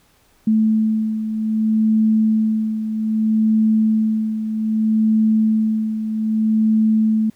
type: beating tone pair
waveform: sine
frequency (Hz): 218.5 / 219.13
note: A3 / A3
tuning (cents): -12 / -7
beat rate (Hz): 0.63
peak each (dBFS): -15 / -22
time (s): 0.47-7.3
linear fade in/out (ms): 5
effects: pink hiss -57 dBFS RMS until 7.35 s